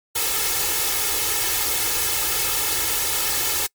white noise with comb filter, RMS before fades -22 dBFS, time 0.15-3.67 s, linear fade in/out 10 ms, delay 2.3 ms, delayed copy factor +0.9, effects noise-tail reverb RT60 0.1 s tail -26 dB re dry + MP3 96 kbps

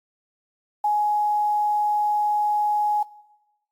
sine tone with quantisation, 837 Hz, G#5, 13 cents sharp, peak -18 dBFS, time 0.84-3.03 s, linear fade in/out 5 ms, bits 8, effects noise-tail reverb RT60 1.0 s tail -21 dB re dry + AAC 64 kbps

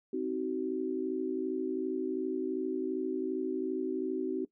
sine chord, C diminished, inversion none, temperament just, 261.6 / 314 / 376.7 Hz, C4 / Eb4 / Gb4, 0 / +16 / +31 cents, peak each -36 / -36 / -33 dBFS, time 0.13-4.45 s, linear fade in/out 5 ms, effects noise-tail reverb RT60 0.1 s tail -19 dB re dry

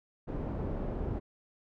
pink low-pass noise, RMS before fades -35 dBFS, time 0.27-1.2 s, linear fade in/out 20 ms, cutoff 580 Hz, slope 12 dB/octave, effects none

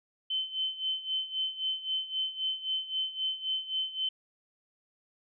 sine tone with tremolo, 3067 Hz, G7, 38 cents flat, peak -27 dBFS, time 0.3-4.09 s, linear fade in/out 5 ms, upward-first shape sine, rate 3.8 Hz, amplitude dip 80%, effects none

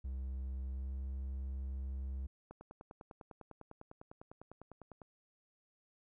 triangle tone with pitch glide, 65.41 to 66.44 Hz, C2 to C2, 0 to +27 cents, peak -36 dBFS, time 0.04-2.27 s, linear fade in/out 10 ms, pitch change +27 cents, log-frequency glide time 0.72-0.92 s
click train, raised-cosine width 1 ms, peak -36 dBFS, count 26, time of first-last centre 2.51-5.018 s, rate 9.97 Hz
effects none

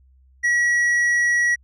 triangle tone with tanh clipping, 1922 Hz, B6, 48 cents flat, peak -17 dBFS, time 0.43-1.56 s, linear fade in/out 20 ms, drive 10 dB, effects added 65 Hz sine -51 dBFS peak until 1.63 s

